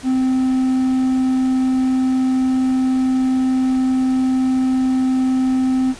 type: tone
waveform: triangle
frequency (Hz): 259.3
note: C4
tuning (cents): -15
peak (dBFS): -12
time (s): 0.03-5.95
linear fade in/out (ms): 50
effects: pink hiss -38 dBFS RMS until 5.99 s + resampled to 22050 Hz